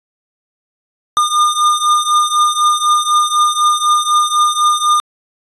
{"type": "beating tone pair", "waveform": "square", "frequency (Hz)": [1209, 1213], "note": ["D6", "D#6"], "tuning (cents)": [50, -44], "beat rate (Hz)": 4, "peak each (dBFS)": [-16, -13], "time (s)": [1.17, 5], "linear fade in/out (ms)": 0, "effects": ["resampled to 24000 Hz"]}